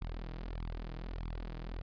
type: tone with flanger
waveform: sawtooth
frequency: 41.33 Hz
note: E1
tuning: 5 cents sharp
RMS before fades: -41 dBFS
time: 0.01-1.82 s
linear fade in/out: 10 ms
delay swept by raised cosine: 0.83 to 6.53 ms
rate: 1.6 Hz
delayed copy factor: +0.8
effects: resampled to 11025 Hz